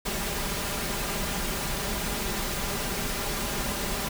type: noise with comb filter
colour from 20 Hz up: pink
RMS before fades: -30 dBFS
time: 0.05-4.09 s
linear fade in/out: 10 ms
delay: 5 ms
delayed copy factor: +0.5
effects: none